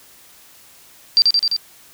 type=tone with echo; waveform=sine; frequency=4699 Hz; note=D8; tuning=in tune; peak=-8 dBFS; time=1.17-1.22 s; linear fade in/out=0 ms; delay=86 ms; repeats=4; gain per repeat=-2 dB; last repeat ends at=1.564 s; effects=white hiss -47 dBFS RMS until 1.93 s